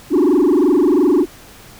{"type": "tone with frequency modulation", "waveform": "sine", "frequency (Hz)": 328.1, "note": "E4", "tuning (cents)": -8, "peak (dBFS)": -7, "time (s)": [0.1, 1.26], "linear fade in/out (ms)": 50, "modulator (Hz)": 22.9, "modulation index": 2.4, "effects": ["tanh soft clip ceiling -9 dBFS", "pink hiss -41 dBFS RMS until 1.79 s"]}